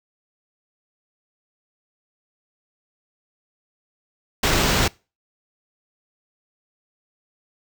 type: noise with sample-and-hold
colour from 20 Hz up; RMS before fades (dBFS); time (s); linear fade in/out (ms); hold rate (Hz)
pink; -19; 4.43-4.88; 5; 11025
effects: noise-tail reverb RT60 0.3 s tail -24 dB re dry